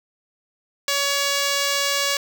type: tone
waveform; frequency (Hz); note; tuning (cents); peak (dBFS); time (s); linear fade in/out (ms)
5% pulse; 563; C#5; +27; -8; 0.88-2.17; 2
effects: none